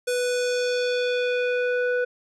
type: tone with low-pass filter sweep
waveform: square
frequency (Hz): 493.9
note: B4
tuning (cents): 0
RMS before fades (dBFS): -24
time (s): 0.07-2.05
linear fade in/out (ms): 10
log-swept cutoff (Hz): 10000 to 1400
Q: 1.7
effects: none